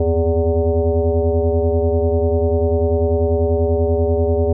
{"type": "tone with frequency modulation", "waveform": "sine", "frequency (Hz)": 245.4, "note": "B3", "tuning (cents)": -11, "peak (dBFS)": -13, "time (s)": [0, 4.53], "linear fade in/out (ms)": 5, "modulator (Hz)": 167, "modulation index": 2, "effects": []}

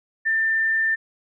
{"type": "tone", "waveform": "sine", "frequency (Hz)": 1789, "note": "A6", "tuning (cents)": 28, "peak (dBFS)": -18, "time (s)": [0.25, 0.96], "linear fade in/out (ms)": 20, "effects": []}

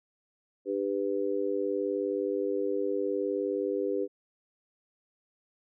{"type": "harmonic tone", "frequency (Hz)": 99.3, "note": "G2", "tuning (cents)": 23, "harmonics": [3, 4, 5], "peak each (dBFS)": [-34, -30, -32], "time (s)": [0.65, 4.08], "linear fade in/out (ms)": 50, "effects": []}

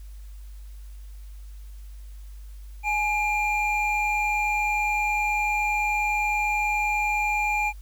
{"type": "tone pair together", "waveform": "triangle", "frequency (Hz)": [840.2, 2391], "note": ["G#5", "D7"], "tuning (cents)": [20, 30], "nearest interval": "octave + tritone", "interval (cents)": 1810, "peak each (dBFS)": -23, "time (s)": [2.83, 7.73], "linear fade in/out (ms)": 50, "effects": ["added 50 Hz sine -38 dBFS peak until 7.81 s", "white hiss -59 dBFS RMS until 7.81 s"]}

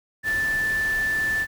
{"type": "tone in noise", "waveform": "sine", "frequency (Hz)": 1760, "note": "A6", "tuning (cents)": 0, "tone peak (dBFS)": -21, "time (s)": [0.23, 1.47], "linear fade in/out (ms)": 50, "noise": "pink", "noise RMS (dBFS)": -36, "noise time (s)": [0.23, 1.47], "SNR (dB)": 12, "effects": []}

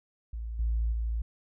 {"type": "tone with level steps", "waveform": "sine", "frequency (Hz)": 56.4, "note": "A1", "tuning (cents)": 44, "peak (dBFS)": [-33, -24, -27], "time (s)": [0.33, 1.22], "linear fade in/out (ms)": 5, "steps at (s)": [0.59, 0.92], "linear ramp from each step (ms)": 5, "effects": ["tanh soft clip ceiling -21 dBFS"]}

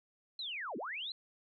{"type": "linear two-way sweep", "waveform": "sine", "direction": "down then up", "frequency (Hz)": [4186, 192.7, 4186], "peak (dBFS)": -38, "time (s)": [0.39, 1.12], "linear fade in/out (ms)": 2, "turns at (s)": 0.77, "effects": []}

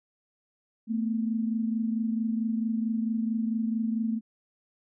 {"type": "tone pair together", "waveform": "sine", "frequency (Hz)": [222.4, 246.9], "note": ["A3", "B3"], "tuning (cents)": [19, 0], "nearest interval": "major second", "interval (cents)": 181, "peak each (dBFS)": [-26, -33], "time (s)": [0.87, 4.21], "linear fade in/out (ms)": 50, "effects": []}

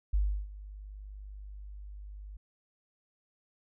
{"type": "tone with ADSR envelope", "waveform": "sine", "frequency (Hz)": 50.3, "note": "G1", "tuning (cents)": 45, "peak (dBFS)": -23, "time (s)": [0.13, 2.37], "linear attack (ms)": 10, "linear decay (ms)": 330, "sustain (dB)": -19, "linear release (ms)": 5, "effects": []}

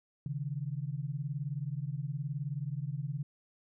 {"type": "beating tone pair", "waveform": "sine", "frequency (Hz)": [135.1, 154.1], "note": ["C#3", "D#3"], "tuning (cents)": [-44, -16], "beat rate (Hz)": 19, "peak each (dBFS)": [-36, -37], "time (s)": [0.26, 3.23], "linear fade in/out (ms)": 2, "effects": []}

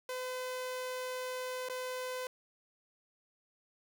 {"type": "tone with dropouts", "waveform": "sawtooth", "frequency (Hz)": 508, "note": "B4", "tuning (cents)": 49, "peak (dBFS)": -33, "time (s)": [0.09, 2.27], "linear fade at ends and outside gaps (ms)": 2, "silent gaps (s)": [1.687, 1.697], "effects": []}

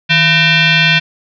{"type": "tone with frequency modulation", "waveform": "sine", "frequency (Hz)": 158.4, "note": "D#3", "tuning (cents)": 31, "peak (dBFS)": -7, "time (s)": [0.09, 1], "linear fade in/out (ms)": 20, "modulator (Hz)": 842, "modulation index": 4.1, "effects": []}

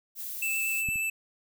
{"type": "noise", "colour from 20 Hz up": "violet", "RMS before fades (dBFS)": -37, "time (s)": [0.15, 0.84], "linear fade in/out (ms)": 50}
{"type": "tone with vibrato", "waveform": "square", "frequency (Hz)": 2637, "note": "E7", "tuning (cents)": 0, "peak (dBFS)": -28, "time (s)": [0.42, 1.1], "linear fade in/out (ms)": 5, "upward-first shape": "sine", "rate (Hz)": 8.4, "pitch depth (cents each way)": 9}
{"type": "clicks", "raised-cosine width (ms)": 5, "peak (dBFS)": [-25, -33], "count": 2, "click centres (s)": [0.888, 0.958]}
{"effects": []}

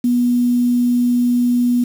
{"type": "tone with quantisation", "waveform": "sine", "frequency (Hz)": 243.6, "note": "B3", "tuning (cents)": -24, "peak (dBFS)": -12, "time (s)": [0.04, 1.84], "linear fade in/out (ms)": 5, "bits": 6, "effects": []}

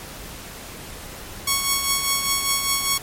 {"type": "tone with tremolo", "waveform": "5% pulse", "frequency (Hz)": 1107, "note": "C#6", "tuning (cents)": -3, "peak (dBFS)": -5, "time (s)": [1.47, 2.98], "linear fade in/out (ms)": 5, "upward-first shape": "triangle", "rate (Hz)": 5, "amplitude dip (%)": 55, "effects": ["pink hiss -37 dBFS RMS until 3.02 s", "MP3 64 kbps"]}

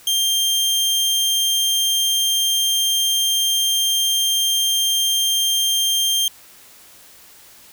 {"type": "tone", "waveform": "sawtooth", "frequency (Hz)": 3181, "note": "G7", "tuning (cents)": 25, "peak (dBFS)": -13, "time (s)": [0.07, 6.28], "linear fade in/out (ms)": 2, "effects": ["white hiss -46 dBFS RMS until 7.72 s"]}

